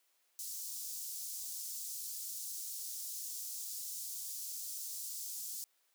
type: high-pass noise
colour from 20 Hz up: pink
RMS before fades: -43 dBFS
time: 0.39-5.64 s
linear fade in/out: 0 ms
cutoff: 5600 Hz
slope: 24 dB/octave
effects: white hiss -75 dBFS RMS until 5.94 s + high-pass 400 Hz 12 dB/octave